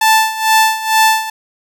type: tone with tremolo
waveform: sawtooth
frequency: 880 Hz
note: A5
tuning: in tune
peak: -3 dBFS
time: 0.01-1.3 s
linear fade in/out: 5 ms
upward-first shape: sine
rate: 2.2 Hz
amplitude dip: 80%
effects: none